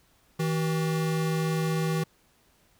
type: tone pair together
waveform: square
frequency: 160.6 / 380 Hz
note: E3 / F#4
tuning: -45 / +46 cents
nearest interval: octave + minor third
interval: 1491 cents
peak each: -26 / -34 dBFS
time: 0.39-2.04 s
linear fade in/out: 10 ms
effects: pink hiss -64 dBFS RMS until 2.79 s